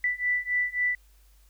sine beating tone pair, 1975.5 / 1979.2 Hz, B6 / B6, 0 / +3 cents, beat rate 3.7 Hz, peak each -28 / -27 dBFS, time 0.04-0.95 s, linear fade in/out 2 ms, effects added 50 Hz sine -55 dBFS peak until 1.49 s + white hiss -65 dBFS RMS until 1.49 s

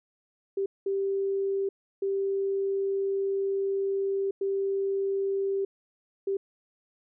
sine tone bursts at uneven times, 392 Hz, G4, in tune, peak -25 dBFS, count 5, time 0.57-0.66 / 0.86-1.69 / 2.02-4.31 / 4.41-5.65 / 6.27-6.37 s, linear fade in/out 5 ms, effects none

